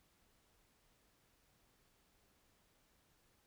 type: silence
effects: pink hiss -74 dBFS RMS until 3.46 s